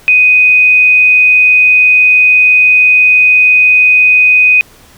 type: tone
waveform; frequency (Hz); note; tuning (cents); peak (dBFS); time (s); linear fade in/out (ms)
sine; 2497; D#7; +6; -3; 0.08-4.61; 0
effects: pink hiss -41 dBFS RMS until 4.97 s